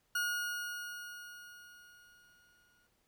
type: tone with exponential decay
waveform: 40% pulse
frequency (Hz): 1439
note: F#6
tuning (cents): -49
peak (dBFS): -30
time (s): 0.15-2.87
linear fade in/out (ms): 5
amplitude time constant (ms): 590
effects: pink hiss -75 dBFS RMS until 3.07 s